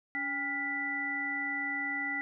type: harmonic tone with a mistuned harmonic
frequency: 282.4 Hz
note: C#4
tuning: 32 cents sharp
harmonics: 1 / 3 / 5 / 7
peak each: -41 / -42 / -43 / -32 dBFS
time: 0.15-2.21 s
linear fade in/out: 0 ms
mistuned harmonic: 3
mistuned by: -97 cents
effects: none